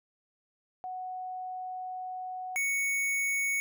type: tone pair in turn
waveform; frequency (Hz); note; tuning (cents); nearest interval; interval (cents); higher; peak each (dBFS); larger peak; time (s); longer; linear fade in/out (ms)
sine / square; 740 / 2222; F#5 / C#7; 0 / +4; octave + perfect fifth; 1904; second; -35 / -28; second; 0.84-2.56 / 2.56-3.6; first; 0
effects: none